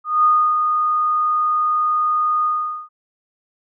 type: tone with ADSR envelope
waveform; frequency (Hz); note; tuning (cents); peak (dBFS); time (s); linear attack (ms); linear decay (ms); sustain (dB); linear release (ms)
sine; 1231; D#6; -19; -10; 0.04-2.89; 200; 310; -5; 440
effects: none